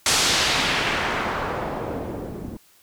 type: noise with low-pass filter sweep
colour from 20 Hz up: white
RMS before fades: -24 dBFS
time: 0.06-2.57 s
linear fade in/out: 2 ms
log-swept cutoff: 7300 to 240 Hz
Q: 1
effects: white hiss -56 dBFS RMS until 2.82 s